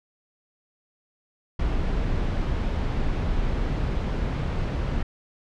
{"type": "noise", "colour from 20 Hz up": "brown", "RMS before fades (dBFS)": -25, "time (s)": [1.59, 5.03], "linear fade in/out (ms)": 5, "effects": ["low-pass 4000 Hz 12 dB/octave"]}